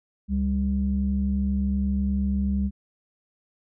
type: tone pair together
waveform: sine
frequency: 70.29 / 198.6 Hz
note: C#2 / G3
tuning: +25 / +23 cents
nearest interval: octave + tritone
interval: 1798 cents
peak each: -24 / -23 dBFS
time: 0.28-2.71 s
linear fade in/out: 50 ms
effects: tanh soft clip ceiling -14 dBFS